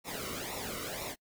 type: noise with flanger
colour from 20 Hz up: pink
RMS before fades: -39 dBFS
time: 0.04-1.16 s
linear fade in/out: 50 ms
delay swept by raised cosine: 0.63 to 1.21 ms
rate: 2 Hz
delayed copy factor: -0.75
effects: noise-tail reverb RT60 0.1 s tail -26 dB re dry